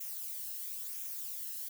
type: noise with flanger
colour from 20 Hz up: violet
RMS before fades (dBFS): -41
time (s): 0-1.69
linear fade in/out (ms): 10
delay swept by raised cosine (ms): 0.22 to 0.87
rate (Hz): 0.98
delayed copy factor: -0.5
effects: none